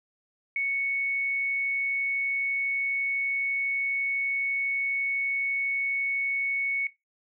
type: tone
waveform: sine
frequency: 2217 Hz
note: C#7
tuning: in tune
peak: -25 dBFS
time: 0.56-6.87 s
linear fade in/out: 2 ms
effects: noise-tail reverb RT60 0.2 s tail -18 dB re dry